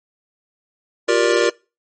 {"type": "chord", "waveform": "square", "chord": "G minor seventh", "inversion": "third", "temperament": "just", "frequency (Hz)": [352.8, 392, 470.4, 588], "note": ["F4", "G4", "Bb4", "D5"], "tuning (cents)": [18, 0, 16, 2], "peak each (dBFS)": [-20, -22, -18, -21], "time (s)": [1.08, 1.5], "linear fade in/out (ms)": 10, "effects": ["noise-tail reverb RT60 0.3 s tail -24 dB re dry", "MP3 32 kbps"]}